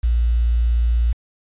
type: tone with quantisation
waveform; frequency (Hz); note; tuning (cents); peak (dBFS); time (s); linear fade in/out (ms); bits
sine; 58.3; A#1; +1; -14; 0.03-1.13; 10; 7
effects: resampled to 8000 Hz